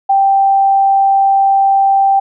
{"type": "tone", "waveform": "sine", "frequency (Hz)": 784, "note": "G5", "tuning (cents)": 0, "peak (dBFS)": -7, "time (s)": [0.09, 2.2], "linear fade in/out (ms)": 10, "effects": []}